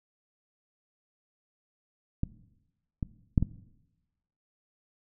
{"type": "clicks", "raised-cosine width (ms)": 5, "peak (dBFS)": [-15, -18, -9, -14], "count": 4, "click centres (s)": [2.234, 3.028, 3.378, 3.426], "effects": ["noise-tail reverb RT60 1.0 s tail -18 dB re dry"]}